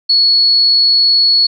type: tone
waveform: sine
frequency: 4379 Hz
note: C#8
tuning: 22 cents flat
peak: -7 dBFS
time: 0.09-1.47 s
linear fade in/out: 10 ms
effects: none